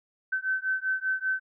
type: beating tone pair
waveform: sine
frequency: 1530 / 1535.1 Hz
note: G6 / G6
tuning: -42 / -37 cents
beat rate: 5.1 Hz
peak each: -29 dBFS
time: 0.32-1.4 s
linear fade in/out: 10 ms
effects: none